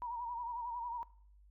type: tone with vibrato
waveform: sine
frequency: 951 Hz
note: A#5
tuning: 34 cents sharp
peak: -38 dBFS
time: 0.02-1.03 s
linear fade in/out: 0 ms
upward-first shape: sine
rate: 11 Hz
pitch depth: 65 cents each way
effects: noise-tail reverb RT60 0.6 s tail -21 dB re dry + added 50 Hz sine -59 dBFS peak until 1.5 s